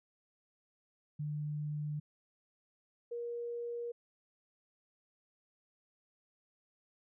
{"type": "tone pair in turn", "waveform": "sine", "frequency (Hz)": [149.3, 474], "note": ["D3", "A#4"], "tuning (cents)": [29, 29], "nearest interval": "octave + minor sixth", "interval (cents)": 2000, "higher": "second", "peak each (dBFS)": [-35, -37], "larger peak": "first", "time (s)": [[1.19, 2], [3.11, 3.92]], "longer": "neither", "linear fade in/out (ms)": 10, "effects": []}